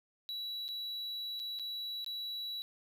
triangle tone with dropouts, 3920 Hz, B7, 14 cents flat, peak -36 dBFS, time 0.29-2.62 s, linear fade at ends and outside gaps 0 ms, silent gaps 0.681-0.688 / 1.394-1.399 / 1.589-1.596 / 2.045-2.063 s, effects none

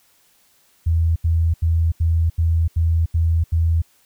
sine tone bursts, 82.41 Hz, E2, in tune, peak -14 dBFS, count 8, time 0.86-3.82 s, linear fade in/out 10 ms, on 300 ms, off 80 ms, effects white hiss -58 dBFS RMS until 4.05 s

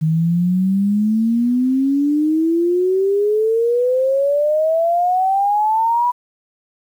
sine exponential sweep, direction up, 155.56 to 986 Hz, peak -13 dBFS, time 0.01-6.12 s, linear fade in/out 20 ms, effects 8-bit

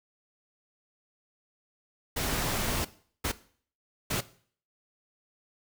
pink noise bursts at uneven times, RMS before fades -30 dBFS, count 3, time 2.16-2.85 / 3.24-3.32 / 4.1-4.21 s, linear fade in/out 10 ms, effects noise-tail reverb RT60 0.5 s tail -17 dB re dry

